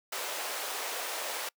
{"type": "high-pass noise", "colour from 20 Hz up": "pink", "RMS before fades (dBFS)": -36, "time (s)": [0.12, 1.49], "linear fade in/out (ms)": 5, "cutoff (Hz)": 470, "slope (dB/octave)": 24, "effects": ["noise-tail reverb RT60 0.1 s tail -26 dB re dry"]}